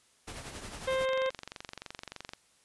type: noise with tremolo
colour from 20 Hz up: pink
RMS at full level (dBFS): -41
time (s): 0.27-1.06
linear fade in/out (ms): 10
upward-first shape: triangle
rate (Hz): 11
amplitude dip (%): 55
type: harmonic tone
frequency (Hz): 525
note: C5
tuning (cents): +6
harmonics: 1 / 2 / 3 / 4 / 5 / 6 / 7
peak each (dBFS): -28 / -37 / -40 / -40 / -48 / -45 / -46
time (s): 0.87-1.3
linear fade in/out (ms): 10
type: click train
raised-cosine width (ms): 0.2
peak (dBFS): -23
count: 30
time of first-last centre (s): 1.09-2.335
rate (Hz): 23.3
effects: white hiss -66 dBFS RMS until 2.64 s + resampled to 24000 Hz